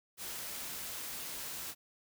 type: noise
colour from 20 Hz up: white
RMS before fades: -42 dBFS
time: 0.17-1.75 s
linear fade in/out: 50 ms
effects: none